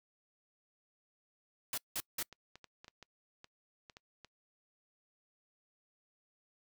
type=noise bursts; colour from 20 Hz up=white; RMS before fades=-37 dBFS; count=3; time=1.73-2.228 s; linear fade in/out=2 ms; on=46 ms; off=180 ms
type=clicks; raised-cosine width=0.2 ms; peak=-34 dBFS; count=10; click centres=2.327 / 2.556 / 2.643 / 2.845 / 2.881 / 3.027 / 3.444 / 3.898 / 3.969 / 4.247 s
effects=noise-tail reverb RT60 0.1 s tail -25 dB re dry